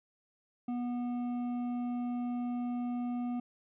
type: tone with hard clipping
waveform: triangle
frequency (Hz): 243.6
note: B3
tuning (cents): -24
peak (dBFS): -34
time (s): 0.68-3.4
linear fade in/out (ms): 5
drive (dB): 11
effects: resampled to 8000 Hz